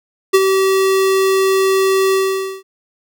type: tone with ADSR envelope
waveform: square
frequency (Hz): 384.1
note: G4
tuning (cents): -35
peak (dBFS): -6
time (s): 0.33-2.63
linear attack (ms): 16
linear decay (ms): 41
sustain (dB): -6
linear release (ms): 500
effects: none